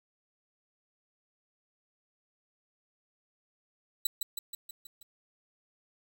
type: tone with echo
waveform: 15% pulse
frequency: 3951 Hz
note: B7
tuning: in tune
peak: -18 dBFS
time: 4.05-4.07 s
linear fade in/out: 5 ms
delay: 160 ms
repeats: 6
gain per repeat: -4 dB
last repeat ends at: 5.03 s
effects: 10-bit